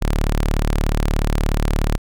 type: tone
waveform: sawtooth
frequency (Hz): 36.82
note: D1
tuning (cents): +5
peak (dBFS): -12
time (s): 0.01-1.98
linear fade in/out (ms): 20
effects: none